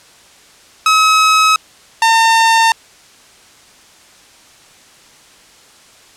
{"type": "tone pair in turn", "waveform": "sawtooth", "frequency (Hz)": [1280, 906.2], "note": ["D#6", "A#5"], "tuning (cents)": [49, -49], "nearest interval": "tritone", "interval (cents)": 598, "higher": "first", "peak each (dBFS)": -4, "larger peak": "neither", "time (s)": [[0.86, 1.56], [2.02, 2.72]], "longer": "neither", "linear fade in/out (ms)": 2, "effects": ["white hiss -44 dBFS RMS until 6.16 s", "low-pass 8000 Hz 12 dB/octave"]}